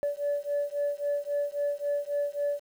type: beating tone pair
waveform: sine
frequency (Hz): 575 / 578.7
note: D5 / D5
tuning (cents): -37 / -26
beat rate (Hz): 3.7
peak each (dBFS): -29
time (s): 0.03-2.6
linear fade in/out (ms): 0
effects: tanh soft clip ceiling -22 dBFS + 9-bit